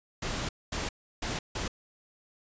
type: noise bursts at uneven times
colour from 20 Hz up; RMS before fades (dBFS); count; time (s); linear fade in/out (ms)
pink; -33; 4; 0.22-0.49 / 0.72-0.89 / 1.22-1.39 / 1.55-1.68; 5
effects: resampled to 16000 Hz